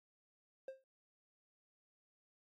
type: tone with exponential decay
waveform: triangle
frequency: 530 Hz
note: C5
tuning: 22 cents sharp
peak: -39 dBFS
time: 0.68-0.84 s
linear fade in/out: 2 ms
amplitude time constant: 34 ms
effects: AAC 64 kbps